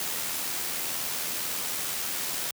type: noise with amplitude modulation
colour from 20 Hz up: white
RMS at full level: -30 dBFS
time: 0-2.51 s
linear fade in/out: 2 ms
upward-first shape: sine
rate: 82 Hz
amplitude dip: 30%
effects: high-pass 100 Hz 12 dB/octave